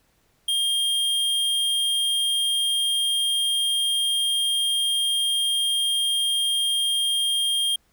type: tone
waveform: square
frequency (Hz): 3216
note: G7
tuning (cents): +44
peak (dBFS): -21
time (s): 0.48-7.76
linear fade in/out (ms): 5
effects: pink hiss -65 dBFS RMS until 7.92 s